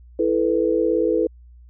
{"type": "chord", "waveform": "sine", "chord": "E suspended fourth", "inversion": "none", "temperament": "equal with one note detuned", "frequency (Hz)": [329.6, 436.2, 493.9], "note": ["E4", "A4", "B4"], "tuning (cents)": [0, -15, 0], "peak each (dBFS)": -21, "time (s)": [0.19, 1.27], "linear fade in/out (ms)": 5, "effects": ["added 60 Hz sine -43 dBFS peak until 1.69 s"]}